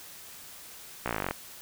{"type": "slowing click train", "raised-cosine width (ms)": 0.5, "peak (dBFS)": -14, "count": 14, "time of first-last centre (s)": [1.06, 1.31], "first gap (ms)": 16, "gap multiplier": 1.03, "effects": ["white hiss -47 dBFS RMS until 1.61 s"]}